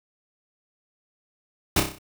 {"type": "noise with echo", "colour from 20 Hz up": "pink", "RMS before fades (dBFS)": -19, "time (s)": [1.76, 1.8], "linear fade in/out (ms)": 5, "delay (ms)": 31, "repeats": 6, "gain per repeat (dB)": -5, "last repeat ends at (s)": 1.986, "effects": []}